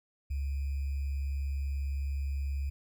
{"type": "tone with sample-and-hold", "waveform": "sine", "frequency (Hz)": 69.3, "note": "C#2", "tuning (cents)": 0, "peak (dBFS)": -30, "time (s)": [0.3, 2.7], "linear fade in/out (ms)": 10, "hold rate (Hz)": 2450, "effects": []}